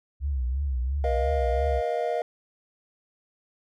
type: tone with vibrato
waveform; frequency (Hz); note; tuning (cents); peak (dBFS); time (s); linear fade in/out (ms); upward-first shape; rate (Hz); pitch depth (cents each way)
sine; 66.2; C2; +21; -24; 0.2-1.82; 50; triangle; 2.9; 170
type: chord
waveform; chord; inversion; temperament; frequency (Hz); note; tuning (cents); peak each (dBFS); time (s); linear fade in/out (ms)
triangle; Bb suspended fourth; none; equal with one note detuned; 477.3 / 622.3 / 698.5; Bb4 / Eb5 / F5; +41 / 0 / 0; -27; 1.04-2.22; 2
effects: none